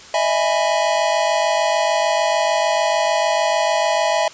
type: chord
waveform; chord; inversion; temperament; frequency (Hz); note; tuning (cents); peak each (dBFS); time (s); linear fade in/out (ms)
square; E major seventh; third; equal with one note detuned; 612.6 / 659.3 / 830.6 / 987.8; D#5 / E5 / G#5 / B5; -27 / 0 / 0 / 0; -23 / -20 / -22 / -25; 0.14-4.28; 2
effects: white hiss -40 dBFS RMS until 4.33 s + resampled to 16000 Hz